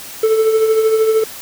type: tone with tremolo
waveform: triangle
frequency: 440.6 Hz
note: A4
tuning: 2 cents sharp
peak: -6 dBFS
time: 0.23-1.24 s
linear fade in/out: 5 ms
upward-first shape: triangle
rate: 13 Hz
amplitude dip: 55%
effects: white hiss -32 dBFS RMS until 1.41 s